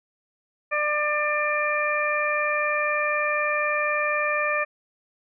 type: harmonic tone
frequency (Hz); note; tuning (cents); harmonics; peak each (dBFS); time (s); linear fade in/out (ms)
596; D5; +25; 1 / 2 / 3 / 4; -27 / -27 / -27 / -27; 0.71-4.65; 20
effects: none